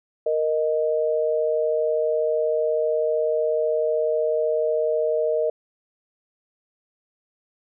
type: tone pair together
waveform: sine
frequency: 466.2 / 622.3 Hz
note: A#4 / D#5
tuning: 0 / 0 cents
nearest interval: perfect fourth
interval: 500 cents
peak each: -22 dBFS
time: 0.26-5.5 s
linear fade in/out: 5 ms
effects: none